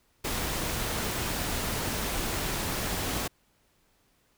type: noise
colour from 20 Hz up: pink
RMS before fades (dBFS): -31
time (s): 0.24-3.28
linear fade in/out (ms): 10
effects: pink hiss -68 dBFS RMS until 4.37 s